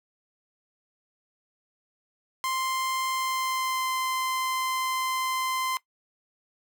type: tone with pitch glide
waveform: sawtooth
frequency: 1046.5 to 1037.5 Hz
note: C6 to C6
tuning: 0 to -15 cents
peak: -23 dBFS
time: 2.44-5.77 s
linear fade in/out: 0 ms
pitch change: -15 cents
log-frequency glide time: 3.1-3.88 s
effects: noise-tail reverb RT60 0.1 s tail -19 dB re dry